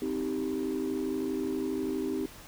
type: chord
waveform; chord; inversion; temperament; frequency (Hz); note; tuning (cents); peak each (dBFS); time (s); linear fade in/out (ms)
sine; C minor; none; just; 261.6 / 314 / 392.4; C4 / Eb4 / G4; 0 / +16 / +2; -32; 0.02-2.26; 2
effects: tanh soft clip ceiling -24 dBFS + pink hiss -49 dBFS RMS until 2.47 s